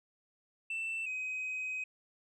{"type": "tone pair in turn", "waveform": "sine", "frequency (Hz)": [2667, 2522], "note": ["E7", "D#7"], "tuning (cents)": [20, 23], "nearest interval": "minor second", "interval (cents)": 97, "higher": "first", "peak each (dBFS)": [-32, -33], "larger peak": "first", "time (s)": [[0.7, 1.06], [1.06, 1.84]], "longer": "second", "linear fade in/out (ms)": 5, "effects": ["tanh soft clip ceiling -33 dBFS"]}